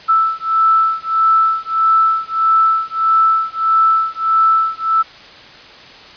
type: beating tone pair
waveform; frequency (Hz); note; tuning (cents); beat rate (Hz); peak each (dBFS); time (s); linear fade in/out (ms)
sine; 1318.5 / 1320.1; E6 / E6; 0 / +2; 1.6; -14; 0.08-5.03; 20
effects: white hiss -38 dBFS RMS until 6.16 s + resampled to 11025 Hz